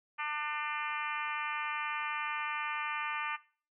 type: harmonic tone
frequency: 299.1 Hz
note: D4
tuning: 32 cents sharp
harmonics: 3 / 4 / 5 / 6 / 7 / 8 / 9 / 10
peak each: -40 / -38 / -43 / -42 / -43 / -41 / -47 / -50 dBFS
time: 0.18-3.37 s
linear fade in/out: 20 ms
effects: noise-tail reverb RT60 0.4 s tail -19 dB re dry